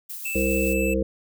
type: noise with tremolo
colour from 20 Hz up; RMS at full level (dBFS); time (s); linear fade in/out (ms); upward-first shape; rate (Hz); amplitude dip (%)
violet; -34; 0.09-0.74; 10; sine; 7.3; 30
type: tone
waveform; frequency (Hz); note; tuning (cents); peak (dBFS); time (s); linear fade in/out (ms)
square; 2637; E7; 0; -28; 0.25-0.94; 5
type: harmonic tone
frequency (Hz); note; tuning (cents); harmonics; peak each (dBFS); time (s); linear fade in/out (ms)
65.41; C2; 0; 1 / 3 / 5 / 7 / 8; -27 / -27 / -27 / -27 / -27; 0.35-1.03; 5
effects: none